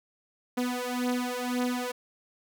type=beating tone pair; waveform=sawtooth; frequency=246.9 / 248.8 Hz; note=B3 / B3; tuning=0 / +13 cents; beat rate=1.9 Hz; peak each=-27 dBFS; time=0.57-1.92 s; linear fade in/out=10 ms; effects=none